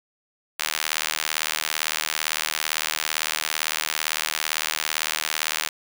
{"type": "tone with high-pass filter", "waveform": "sawtooth", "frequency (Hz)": 77.78, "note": "D#2", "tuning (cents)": 0, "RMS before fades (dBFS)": -27, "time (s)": [0.59, 5.69], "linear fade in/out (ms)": 10, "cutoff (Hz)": 1900, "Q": 0.68, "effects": []}